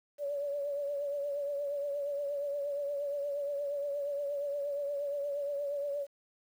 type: tone with vibrato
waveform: sine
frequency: 571 Hz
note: D5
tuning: 49 cents flat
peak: -32 dBFS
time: 0.18-6.07 s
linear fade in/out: 50 ms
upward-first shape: triangle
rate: 8.5 Hz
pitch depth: 50 cents each way
effects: 10-bit